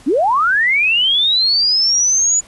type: linear sweep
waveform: sine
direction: up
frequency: 229.6 to 6970 Hz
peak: -11 dBFS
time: 0.06-2.41 s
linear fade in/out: 20 ms
effects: pink hiss -44 dBFS RMS until 2.47 s + resampled to 24000 Hz